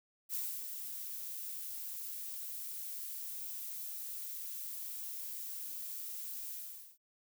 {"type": "noise with ADSR envelope", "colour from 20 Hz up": "violet", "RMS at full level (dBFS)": -37, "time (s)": [0.29, 6.98], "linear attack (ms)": 48, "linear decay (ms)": 270, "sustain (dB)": -6, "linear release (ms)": 450, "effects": []}